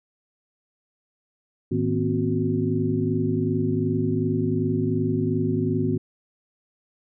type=tone cluster; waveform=sine; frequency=107.6 / 158.1 / 242.6 / 265.3 / 367.6 Hz; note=A2 / D#3 / B3 / C4 / F#4; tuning=-38 / +28 / -31 / +24 / -11 cents; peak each=-27 dBFS; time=1.71-5.98 s; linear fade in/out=10 ms; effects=none